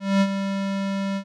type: tone with ADSR envelope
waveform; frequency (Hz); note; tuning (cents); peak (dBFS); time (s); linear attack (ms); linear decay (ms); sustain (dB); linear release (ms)
square; 196; G3; 0; -15; 0-1.24; 210; 57; -9; 76
effects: low-pass 5000 Hz 12 dB/octave